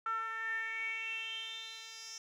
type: tone with band-pass filter sweep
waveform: 10% pulse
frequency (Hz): 448.3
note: A4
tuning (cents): +32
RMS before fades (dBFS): -40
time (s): 0.06-2.18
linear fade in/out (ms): 2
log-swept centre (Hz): 1300 to 5500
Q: 7.8
effects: none